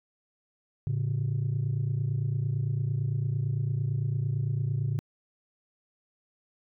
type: tone pair together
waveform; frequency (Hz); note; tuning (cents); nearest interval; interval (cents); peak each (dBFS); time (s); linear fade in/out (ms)
sine; 111.1 / 139.98; A2 / C#3; +17 / +17; major third; 400; -27; 0.87-4.99; 0
effects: tanh soft clip ceiling -22 dBFS